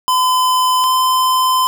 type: tone pair in turn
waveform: square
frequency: 1017 / 1026.4 Hz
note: C6 / C6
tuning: -50 / -34 cents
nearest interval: unison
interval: 16 cents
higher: second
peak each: -12 dBFS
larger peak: neither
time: 0.08-0.84 / 0.84-1.67 s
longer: second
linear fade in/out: 0 ms
effects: none